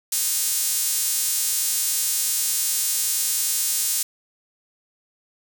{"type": "tone with high-pass filter", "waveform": "sawtooth", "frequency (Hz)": 309.9, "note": "D#4", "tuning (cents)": -7, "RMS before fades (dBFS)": -23, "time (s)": [0.12, 4.03], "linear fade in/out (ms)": 5, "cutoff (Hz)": 7800, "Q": 1, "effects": []}